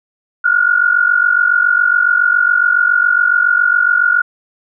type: tone pair together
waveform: sine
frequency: 1411 / 1458.2 Hz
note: F6 / F#6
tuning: +17 / -26 cents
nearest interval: minor second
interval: 57 cents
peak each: -12 dBFS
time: 0.44-4.22 s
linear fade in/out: 10 ms
effects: none